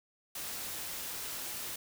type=noise; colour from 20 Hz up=white; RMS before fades=-40 dBFS; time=0.35-1.76 s; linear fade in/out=5 ms; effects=none